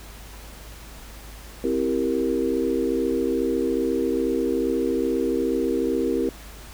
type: chord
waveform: sine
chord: C dominant seventh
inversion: none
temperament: equal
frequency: 261.6 / 329.6 / 392 / 466.2 Hz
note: C4 / E4 / G4 / Bb4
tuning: 0 / 0 / 0 / 0 cents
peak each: -26 dBFS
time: 1.64-6.29 s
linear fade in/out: 2 ms
effects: added 52 Hz sine -41 dBFS peak until 6.73 s + pink hiss -44 dBFS RMS until 6.73 s